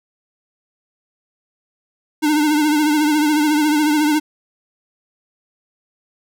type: tone with vibrato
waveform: square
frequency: 301.5 Hz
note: D4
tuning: 46 cents sharp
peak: -14 dBFS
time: 2.22-4.2 s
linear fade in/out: 20 ms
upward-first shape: triangle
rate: 14 Hz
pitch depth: 66 cents each way
effects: none